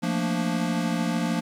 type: chord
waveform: square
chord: Bb major seventh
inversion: second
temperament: equal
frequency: 174.61 / 220 / 233.1 / 293.7 Hz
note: F3 / A3 / Bb3 / D4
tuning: 0 / 0 / 0 / 0 cents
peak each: -28 / -33 / -29 / -32 dBFS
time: 0.02-1.41 s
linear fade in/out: 20 ms
effects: low-pass 10000 Hz 12 dB/octave + 9-bit